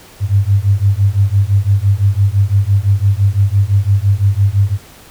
sine beating tone pair, 96.8 / 102.7 Hz, G2 / G#2, -21 / -19 cents, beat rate 5.9 Hz, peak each -12 dBFS, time 0.2-4.78 s, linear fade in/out 50 ms, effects pink hiss -40 dBFS RMS until 5.1 s

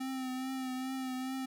square tone with vibrato, 260 Hz, C4, 11 cents flat, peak -36 dBFS, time 0-1.46 s, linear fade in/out 10 ms, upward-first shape triangle, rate 2.4 Hz, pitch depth 34 cents each way, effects none

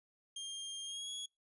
sawtooth tone with pitch glide, 3206 to 3342 Hz, G7 to G#7, +38 to +10 cents, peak -38 dBFS, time 0.36-1.26 s, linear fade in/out 5 ms, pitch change +72 cents, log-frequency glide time 0.84-1.1 s, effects noise-tail reverb RT60 0.2 s tail -24 dB re dry + resampled to 24000 Hz

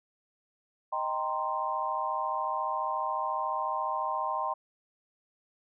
sine chord, C minor seventh, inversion first, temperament equal, 622.3 / 784 / 932.3 / 1046.5 Hz, Eb5 / G5 / Bb5 / C6, 0 / 0 / 0 / 0 cents, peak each -37 / -35 / -34 / -32 dBFS, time 0.92-4.54 s, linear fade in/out 10 ms, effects none

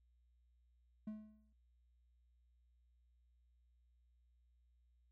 triangle tone with exponential decay, 214.6 Hz, A3, 43 cents flat, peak -39 dBFS, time 1.07-1.53 s, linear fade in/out 5 ms, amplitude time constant 100 ms, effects noise-tail reverb RT60 0.1 s tail -23 dB re dry + added 60 Hz sine -70 dBFS peak until 5.11 s

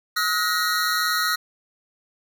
square tone cluster, 1279 / 1443 / 1884 / 4031 / 4207 Hz, D#6 / F#6 / A#6 / B7 / C8, +47 / -44 / +18 / +35 / +9 cents, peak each -26 / -26 / -28 / -31 / -30 dBFS, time 0.16-1.36 s, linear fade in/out 10 ms, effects none

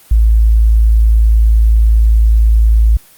sine tone, 55 Hz, A1, in tune, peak -5 dBFS, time 0.11-2.97 s, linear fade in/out 5 ms, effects white hiss -43 dBFS RMS until 3.17 s + Opus 24 kbps

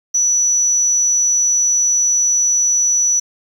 sine tone, 5920 Hz, F#8, in tune, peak -11 dBFS, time 0.14-3.2 s, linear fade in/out 10 ms, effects tanh soft clip ceiling -7 dBFS + 7-bit

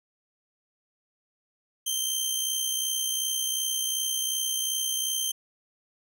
15% pulse tone with amplitude modulation, 3136 Hz, G7, in tune, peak -17 dBFS, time 1.86-5.32 s, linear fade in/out 10 ms, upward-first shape sine, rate 62.7 Hz, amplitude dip 45%, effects none

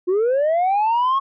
sine linear sweep, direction up, 347.7 to 1106 Hz, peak -13 dBFS, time 0.07-1.2 s, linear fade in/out 20 ms, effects tanh soft clip ceiling -14 dBFS

